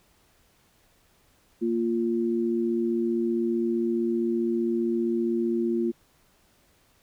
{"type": "tone pair together", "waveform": "sine", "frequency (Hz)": [232.1, 347.4], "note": ["A#3", "F4"], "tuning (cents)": [-7, -9], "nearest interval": "perfect fifth", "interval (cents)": 698, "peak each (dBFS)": [-26, -25], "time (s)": [1.61, 5.92], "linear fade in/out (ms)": 20, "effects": ["pink hiss -63 dBFS RMS until 7.02 s"]}